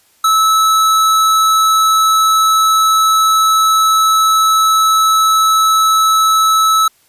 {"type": "tone", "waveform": "square", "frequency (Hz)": 1303, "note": "E6", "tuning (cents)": -20, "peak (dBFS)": -9, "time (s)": [0.24, 6.88], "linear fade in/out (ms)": 5, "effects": ["white hiss -53 dBFS RMS until 7.08 s", "resampled to 32000 Hz"]}